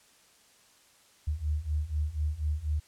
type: beating tone pair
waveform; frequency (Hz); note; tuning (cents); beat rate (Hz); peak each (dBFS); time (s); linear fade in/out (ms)
sine; 73.42 / 77.52; D2 / D#2; 0 / -6; 4.1; -32 / -30; 1.27-2.8; 10
effects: white hiss -61 dBFS RMS until 2.87 s + low-pass 10000 Hz 12 dB/octave